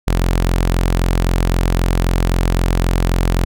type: tone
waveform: sawtooth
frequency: 43.81 Hz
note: F1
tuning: 6 cents sharp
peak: -9 dBFS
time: 0.07-3.45 s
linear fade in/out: 10 ms
effects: none